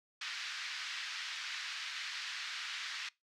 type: band-pass noise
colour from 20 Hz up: pink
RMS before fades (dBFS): -42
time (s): 0.21-3.09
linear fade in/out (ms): 5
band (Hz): 1500 to 5200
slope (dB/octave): 24
effects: noise-tail reverb RT60 0.2 s tail -22 dB re dry